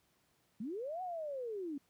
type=linear two-way sweep; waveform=sine; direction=up then down; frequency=191.6 to 754 to 268.6 Hz; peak=-38 dBFS; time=0.6-1.78 s; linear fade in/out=5 ms; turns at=1.02 s; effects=pink hiss -74 dBFS RMS until 1.89 s + high-pass 80 Hz 12 dB/octave